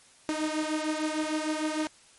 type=beating tone pair; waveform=sawtooth; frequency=306.8 / 313.4 Hz; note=D#4 / D#4; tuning=-24 / +13 cents; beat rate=6.6 Hz; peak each=-26 / -28 dBFS; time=0.29-1.87 s; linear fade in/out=0 ms; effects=white hiss -57 dBFS RMS until 2.18 s + MP3 48 kbps